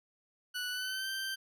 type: tone with pitch glide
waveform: 20% pulse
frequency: 1480 to 1560.8 Hz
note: F#6 to G6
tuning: 0 to -8 cents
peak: -30 dBFS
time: 0.54-1.36 s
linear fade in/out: 20 ms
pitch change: +92 cents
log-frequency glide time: 0.7-1.09 s
effects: none